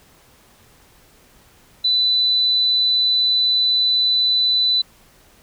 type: tone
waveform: sine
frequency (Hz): 3992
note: B7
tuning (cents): +18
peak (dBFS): -14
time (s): 1.84-4.82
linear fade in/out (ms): 10
effects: pink hiss -52 dBFS RMS until 5.42 s